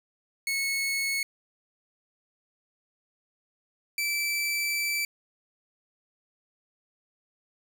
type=tone pair in turn; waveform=sawtooth; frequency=2196 / 2324 Hz; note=C#7 / D7; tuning=-17 / -19 cents; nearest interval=minor second; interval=98 cents; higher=second; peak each=-23 dBFS; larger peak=neither; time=0.47-1.23 / 3.98-5.05 s; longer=second; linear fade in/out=2 ms; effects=none